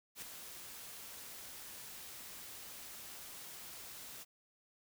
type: noise with ADSR envelope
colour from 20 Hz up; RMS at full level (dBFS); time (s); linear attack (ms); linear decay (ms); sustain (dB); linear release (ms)
white; -44; 0.15-4.25; 71; 6; -6; 29
effects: none